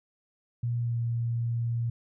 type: tone with pitch glide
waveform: sine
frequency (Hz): 119.2 to 117.29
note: A#2 to A#2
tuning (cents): +39 to +11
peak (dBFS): -26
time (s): 0.63-1.9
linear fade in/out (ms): 5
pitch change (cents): -28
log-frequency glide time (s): 0.79-0.97
effects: none